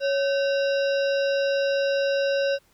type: harmonic tone with a mistuned harmonic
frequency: 554.4 Hz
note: C#5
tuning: in tune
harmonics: 1 / 3 / 5 / 7 / 9 / 10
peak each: -21 / -31 / -35 / -38 / -40 / -41 dBFS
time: 0-2.59 s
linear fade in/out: 50 ms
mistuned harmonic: 3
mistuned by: -140 cents
effects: pink hiss -62 dBFS RMS until 2.73 s